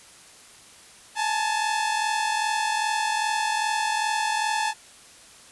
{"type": "tone pair together", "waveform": "sawtooth", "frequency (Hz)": [847.5, 890], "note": ["G#5", "A5"], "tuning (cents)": [35, 20], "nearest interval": "minor second", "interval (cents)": 85, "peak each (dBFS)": -22, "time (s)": [1.15, 4.74], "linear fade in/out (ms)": 50, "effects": ["white hiss -49 dBFS RMS until 5.51 s", "resampled to 24000 Hz"]}